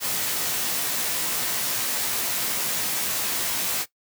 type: noise with comb filter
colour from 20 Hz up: white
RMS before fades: -26 dBFS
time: 0-3.86 s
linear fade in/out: 50 ms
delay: 16 ms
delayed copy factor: +0.6
effects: noise-tail reverb RT60 0.1 s tail -17 dB re dry + high-pass 100 Hz 12 dB/octave